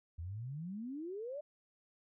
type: exponential sweep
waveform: sine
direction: up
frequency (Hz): 78.5 to 611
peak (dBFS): -40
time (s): 0.18-1.41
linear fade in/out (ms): 10
effects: none